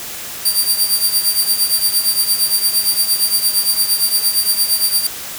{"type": "tone with tremolo", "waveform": "10% pulse", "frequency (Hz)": 4699, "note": "D8", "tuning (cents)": 0, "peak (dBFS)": -3, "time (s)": [0.45, 5.07], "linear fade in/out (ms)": 5, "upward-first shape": "triangle", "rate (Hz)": 8.7, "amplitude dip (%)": 80, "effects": ["white hiss -28 dBFS RMS until 5.38 s"]}